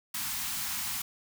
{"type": "band-stop noise", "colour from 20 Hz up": "white", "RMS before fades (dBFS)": -34, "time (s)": [0.14, 1.02], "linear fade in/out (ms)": 5, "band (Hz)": [270, 760], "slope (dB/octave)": 48, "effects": []}